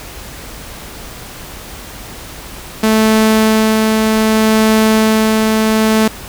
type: tone with tremolo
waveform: sawtooth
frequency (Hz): 218.9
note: A3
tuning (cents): -9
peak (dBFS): -4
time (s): 2.83-6.08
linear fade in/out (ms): 5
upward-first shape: sine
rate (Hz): 0.65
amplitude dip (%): 25
effects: added 50 Hz sine -38 dBFS peak until 6.28 s + pink hiss -31 dBFS RMS until 6.28 s